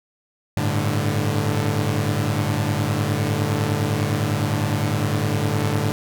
sawtooth chord, G suspended second, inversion none, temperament equal with one note detuned, 100.17 / 110 / 146.83 Hz, G2 / A2 / D3, +38 / 0 / 0 cents, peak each -20 dBFS, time 0.57-5.92 s, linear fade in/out 0 ms, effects none

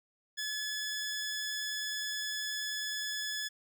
15% pulse tone, 1711 Hz, A6, 49 cents flat, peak -28 dBFS, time 0.37-3.49 s, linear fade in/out 20 ms, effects none

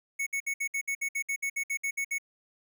square tone bursts, 2212 Hz, C#7, 4 cents flat, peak -29 dBFS, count 15, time 0.19-2.184 s, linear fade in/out 10 ms, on 76 ms, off 61 ms, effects none

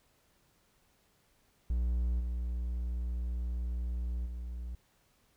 triangle tone with level steps, 60 Hz, B1, 49 cents flat, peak -26 / -30 / -35 dBFS, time 1.7-4.75 s, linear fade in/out 0 ms, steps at 2.19 / 4.25 s, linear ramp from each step 20 ms, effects pink hiss -70 dBFS RMS until 5.36 s

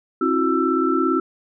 sine tone cluster, 267.4 / 327.9 / 365.4 / 1331 Hz, C4 / E4 / F#4 / E6, +38 / -9 / -22 / +16 cents, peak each -22 dBFS, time 0.21-1.2 s, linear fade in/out 5 ms, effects none

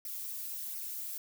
violet noise with flanger, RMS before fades -40 dBFS, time 0.05-1.18 s, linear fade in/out 2 ms, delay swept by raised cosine 0.26 to 5.96 ms, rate 1.4 Hz, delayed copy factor -0.6, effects none

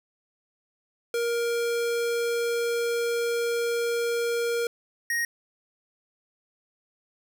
square tone pair in turn, 469.9 / 1872 Hz, A#4 / A#6, +14 / +7 cents, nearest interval 2 octaves, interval 2393 cents, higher second, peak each -25 dBFS, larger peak neither, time 1.14-4.67 / 5.1-5.25 s, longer first, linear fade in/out 2 ms, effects none

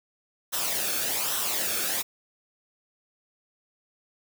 white noise with flanger, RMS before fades -28 dBFS, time 0.52-2.03 s, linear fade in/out 20 ms, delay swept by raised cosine 0.43 to 1.03 ms, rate 1.2 Hz, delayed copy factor -0.6, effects none

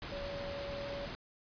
sine tone in noise, 565 Hz, C#5, 33 cents sharp, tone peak -40 dBFS, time 0.12-1.06 s, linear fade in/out 0 ms, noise pink, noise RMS -43 dBFS, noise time 0.02-1.15 s, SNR 0 dB, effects resampled to 11025 Hz

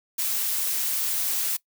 blue noise, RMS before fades -26 dBFS, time 0.18-1.57 s, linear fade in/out 10 ms, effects noise-tail reverb RT60 0.1 s tail -21 dB re dry

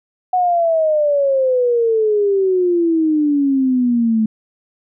sine exponential sweep, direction down, 740 to 216.3 Hz, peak -12 dBFS, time 0.33-4.26 s, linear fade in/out 5 ms, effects none

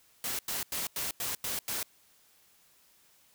white noise bursts, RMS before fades -34 dBFS, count 7, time 0.24-1.83 s, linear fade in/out 2 ms, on 150 ms, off 90 ms, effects white hiss -64 dBFS RMS until 3.34 s

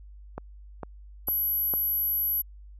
click train, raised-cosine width 1 ms, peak -20 dBFS, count 4, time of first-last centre 0.38-1.737 s, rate 2.21 Hz
sine tone, 11750 Hz, F#9, 13 cents flat, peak -24 dBFS, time 1.27-2.42 s, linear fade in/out 10 ms
effects added 50 Hz sine -44 dBFS peak until 2.79 s

